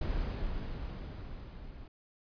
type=noise with level ramp; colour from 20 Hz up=brown; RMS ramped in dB=-32 to -48 dBFS; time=0.01-1.88 s; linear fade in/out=5 ms; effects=resampled to 11025 Hz